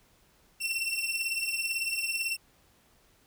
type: beating tone pair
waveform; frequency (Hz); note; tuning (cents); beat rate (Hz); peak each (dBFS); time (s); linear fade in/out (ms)
sawtooth; 2696 / 2714; E7 / E7; +38 / +50; 18; -29; 0.6-2.37; 20
effects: pink hiss -64 dBFS RMS until 3.26 s